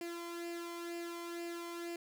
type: tone with flanger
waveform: sawtooth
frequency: 341.8 Hz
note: F4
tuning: 37 cents flat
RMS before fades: -43 dBFS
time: 0.01-1.96 s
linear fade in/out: 2 ms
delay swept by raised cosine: 0.4 to 0.94 ms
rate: 2.1 Hz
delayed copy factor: +0.6
effects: none